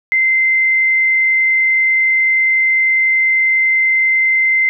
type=tone with frequency modulation; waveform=sine; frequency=2076 Hz; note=C7; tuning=14 cents flat; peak=-10 dBFS; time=0.12-4.69 s; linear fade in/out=0 ms; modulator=30.2 Hz; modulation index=0.29; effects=none